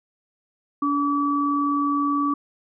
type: tone pair together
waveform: sine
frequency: 287 / 1148 Hz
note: D4 / D6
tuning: -40 / -40 cents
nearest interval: 2 octaves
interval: 2400 cents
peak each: -22 dBFS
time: 0.82-2.34 s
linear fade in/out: 5 ms
effects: none